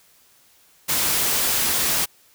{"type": "noise", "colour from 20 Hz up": "white", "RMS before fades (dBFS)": -21, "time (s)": [0.88, 2.06], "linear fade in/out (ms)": 20, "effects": ["white hiss -56 dBFS RMS until 2.34 s"]}